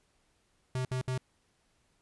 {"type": "tone bursts", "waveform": "square", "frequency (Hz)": 128.4, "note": "C3", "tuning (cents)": -32, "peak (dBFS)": -31, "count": 3, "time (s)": [0.75, 1.178], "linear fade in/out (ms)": 2, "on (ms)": 100, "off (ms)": 64, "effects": ["pink hiss -72 dBFS RMS until 2.01 s", "resampled to 24000 Hz"]}